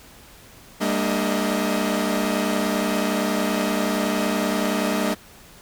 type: tone cluster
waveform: sawtooth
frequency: 199.8 / 230.4 / 297.3 / 634 Hz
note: G3 / A#3 / D4 / D#5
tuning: +33 / -20 / +21 / +32 cents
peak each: -21 / -22 / -23 / -24 dBFS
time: 0.8-5.15 s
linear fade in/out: 20 ms
effects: pink hiss -47 dBFS RMS until 5.61 s